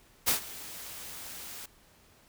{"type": "noise with ADSR envelope", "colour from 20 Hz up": "white", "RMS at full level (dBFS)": -24, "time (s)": [0.26, 1.66], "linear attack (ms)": 26, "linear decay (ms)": 110, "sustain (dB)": -19, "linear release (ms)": 6, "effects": ["pink hiss -61 dBFS RMS until 2.28 s"]}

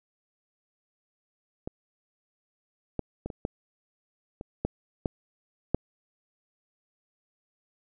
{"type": "clicks", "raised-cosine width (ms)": 2, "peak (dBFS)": [-20, -15, -20, -23, -15, -24, -13, -13, -9], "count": 9, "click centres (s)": [1.675, 2.993, 3.26, 3.302, 3.451, 4.411, 4.65, 5.058, 5.746], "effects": []}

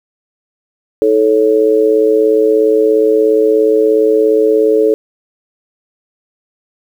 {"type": "tone with amplitude modulation", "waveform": "sine", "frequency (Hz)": 436.3, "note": "A4", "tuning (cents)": -15, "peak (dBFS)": -3, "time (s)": [1.02, 4.94], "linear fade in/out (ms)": 0, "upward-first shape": "sine", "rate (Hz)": 117, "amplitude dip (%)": 90, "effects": ["7-bit"]}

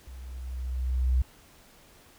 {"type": "tone with level ramp", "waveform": "sine", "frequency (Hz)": 63.4, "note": "B1", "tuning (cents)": 46, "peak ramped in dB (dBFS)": [-41, -19], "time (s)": [0.07, 1.22], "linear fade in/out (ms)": 5, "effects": ["pink hiss -56 dBFS RMS until 2.18 s"]}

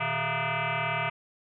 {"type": "tone with frequency modulation", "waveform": "sine", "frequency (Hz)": 698.5, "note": "F5", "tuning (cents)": 0, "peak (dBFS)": -26, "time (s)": [0, 1.1], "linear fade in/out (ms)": 10, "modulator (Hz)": 272, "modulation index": 7.3, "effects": []}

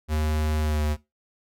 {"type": "tone with pitch glide", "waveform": "square", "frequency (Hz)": [76.9, 75.27], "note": ["D#2", "D2"], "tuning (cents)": [-20, 43], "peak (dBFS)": -23, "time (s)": [0.08, 0.97], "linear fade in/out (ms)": 50, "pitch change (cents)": -37, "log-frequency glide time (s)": [0.6, 0.83], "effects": ["noise-tail reverb RT60 0.2 s tail -18 dB re dry"]}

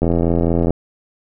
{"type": "click train", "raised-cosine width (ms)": 2, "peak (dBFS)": -4, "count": 59, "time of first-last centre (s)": [0.02, 0.706], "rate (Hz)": 84.5, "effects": []}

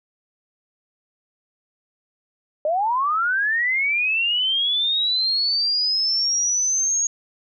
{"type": "linear sweep", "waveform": "sine", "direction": "up", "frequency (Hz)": [587.3, 6645], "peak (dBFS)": -18, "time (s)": [2.65, 7.07], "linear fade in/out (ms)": 2, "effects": []}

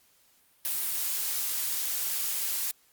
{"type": "noise", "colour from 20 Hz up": "blue", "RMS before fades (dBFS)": -30, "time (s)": [0.65, 2.71], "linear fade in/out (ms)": 0, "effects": ["white hiss -64 dBFS RMS until 2.92 s", "Opus 48 kbps"]}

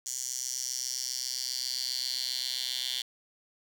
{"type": "tone with high-pass filter sweep", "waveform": "10% pulse", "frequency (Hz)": 127.5, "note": "C3", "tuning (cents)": -44, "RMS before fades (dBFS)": -34, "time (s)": [0.06, 3.02], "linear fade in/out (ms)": 5, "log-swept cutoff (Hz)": [6500, 3600], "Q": 4.9, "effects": []}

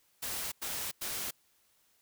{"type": "noise bursts", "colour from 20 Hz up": "white", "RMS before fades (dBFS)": -37, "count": 3, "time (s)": [0.22, 1.31], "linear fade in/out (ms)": 10, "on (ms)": 300, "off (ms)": 95, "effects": ["white hiss -70 dBFS RMS until 2.01 s"]}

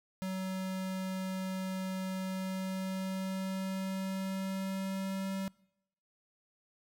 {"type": "tone with pitch glide", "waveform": "square", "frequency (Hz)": [188.4, 192.8], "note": ["F#3", "G3"], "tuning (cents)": [32, -28], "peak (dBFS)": -35, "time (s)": [0.22, 5.48], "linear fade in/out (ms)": 0, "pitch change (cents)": 40, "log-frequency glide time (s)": [2.2, 5.36], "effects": ["noise-tail reverb RT60 0.8 s tail -24 dB re dry"]}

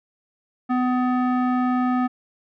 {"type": "tone with low-pass filter", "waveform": "square", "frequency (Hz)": 251, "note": "B3", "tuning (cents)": 28, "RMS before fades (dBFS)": -21, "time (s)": [0.69, 2.08], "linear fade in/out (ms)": 20, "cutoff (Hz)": 1300, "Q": 1.8, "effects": []}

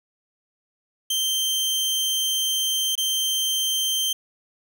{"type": "tone with dropouts", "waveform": "sawtooth", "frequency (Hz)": 3136, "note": "G7", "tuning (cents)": 0, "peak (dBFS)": -18, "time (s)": [1.1, 4.13], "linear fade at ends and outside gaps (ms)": 5, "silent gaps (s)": [2.954, 2.977], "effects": []}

